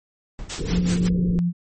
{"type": "noise with exponential decay", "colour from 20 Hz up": "brown", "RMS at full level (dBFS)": -30, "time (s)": [0.39, 0.8], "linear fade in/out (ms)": 1, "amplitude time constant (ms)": 89}
{"type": "noise with tremolo", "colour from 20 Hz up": "white", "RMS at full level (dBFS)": -28, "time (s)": [0.49, 1.09], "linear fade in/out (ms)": 10, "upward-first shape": "sine", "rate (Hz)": 5.3, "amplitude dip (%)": 85}
{"type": "low-pass noise", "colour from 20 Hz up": "pink", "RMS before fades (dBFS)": -27, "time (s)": [0.58, 1.39], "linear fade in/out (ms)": 0, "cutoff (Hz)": 510, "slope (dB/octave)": 96}
{"type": "tone with pitch glide", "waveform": "sine", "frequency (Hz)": [177.3, 174.05], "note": ["F3", "F3"], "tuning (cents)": [26, -6], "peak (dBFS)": -18, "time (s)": [0.69, 1.53], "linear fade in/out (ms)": 50, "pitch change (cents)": -32, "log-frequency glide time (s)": [1.28, 1.37]}
{"effects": ["MP3 32 kbps"]}